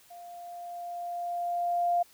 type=tone with level ramp; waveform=sine; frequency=698.5 Hz; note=F5; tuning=in tune; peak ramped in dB=-44 to -22 dBFS; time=0.1-2.03 s; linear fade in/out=10 ms; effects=white hiss -59 dBFS RMS until 2.13 s